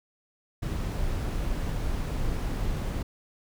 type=noise; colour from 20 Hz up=brown; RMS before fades=-29 dBFS; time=0.62-3.03 s; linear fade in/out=10 ms; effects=none